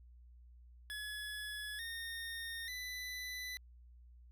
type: tone with pitch steps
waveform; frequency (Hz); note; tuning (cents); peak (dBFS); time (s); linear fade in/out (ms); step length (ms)
25% pulse; 1697 / 1839.9 / 1994.9; G#6 / A#6 / B6; +37 / -23 / +17; -38; 0.9-3.57; 0; 890
effects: added 60 Hz sine -56 dBFS peak until 4.31 s